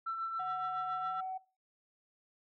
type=tone with tremolo; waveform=sine; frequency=1338 Hz; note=E6; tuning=25 cents sharp; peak=-32 dBFS; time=0.06-1.21 s; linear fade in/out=10 ms; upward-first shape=triangle; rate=7.2 Hz; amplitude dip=50%
type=tone with pitch glide; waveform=sine; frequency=740 to 752.5 Hz; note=F#5 to F#5; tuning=0 to +29 cents; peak=-36 dBFS; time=0.39-1.38 s; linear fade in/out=10 ms; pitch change=+29 cents; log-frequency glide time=0.97-1.21 s
effects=noise-tail reverb RT60 0.3 s tail -20 dB re dry + tanh soft clip ceiling -29 dBFS